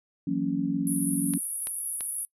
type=chord; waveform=sine; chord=F# dominant seventh; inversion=third; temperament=just; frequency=166.5 / 185 / 231.2 / 277.5 Hz; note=E3 / F#3 / A#3 / C#4; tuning=+18 / 0 / -14 / +2 cents; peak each=-33 / -31 / -32 / -27 dBFS; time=0.27-1.38 s; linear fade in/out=5 ms
type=band-pass noise; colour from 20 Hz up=pink; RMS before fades=-33 dBFS; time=0.87-2.25 s; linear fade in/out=0 ms; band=10000 to 11000 Hz; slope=96 dB/octave
type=clicks; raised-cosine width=0.2 ms; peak=-22 dBFS; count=3; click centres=1.337 / 1.671 / 2.008 s
effects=noise-tail reverb RT60 0.1 s tail -23 dB re dry